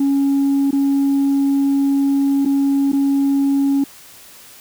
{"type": "tone with dropouts", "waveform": "sine", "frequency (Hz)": 277.2, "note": "C#4", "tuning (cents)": 0, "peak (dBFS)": -11, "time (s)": [0, 3.84], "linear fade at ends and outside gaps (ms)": 5, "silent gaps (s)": [[0.709, 0.728], [2.451, 2.458], [2.919, 2.93]], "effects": ["tanh soft clip ceiling -11 dBFS", "white hiss -42 dBFS RMS until 4.6 s"]}